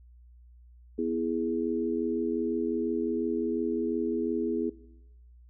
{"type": "chord", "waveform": "sine", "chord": "E major", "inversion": "second", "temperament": "equal", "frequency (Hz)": [246.9, 329.6, 415.3], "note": ["B3", "E4", "G#4"], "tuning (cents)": [0, 0, 0], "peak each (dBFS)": -31, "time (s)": [0.98, 4.7], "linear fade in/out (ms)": 10, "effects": ["noise-tail reverb RT60 0.9 s tail -19 dB re dry", "added 60 Hz sine -51 dBFS peak until 5.49 s"]}